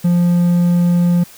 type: tone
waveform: triangle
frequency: 174.61 Hz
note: F3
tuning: in tune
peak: -8 dBFS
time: 0.04-1.24 s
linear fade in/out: 10 ms
effects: white hiss -41 dBFS RMS until 1.37 s